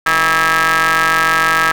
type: ring-modulated tone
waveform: sawtooth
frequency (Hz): 164.81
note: E3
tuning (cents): 0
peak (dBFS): -4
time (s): 0.06-1.72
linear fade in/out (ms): 5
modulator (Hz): 1460
effects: none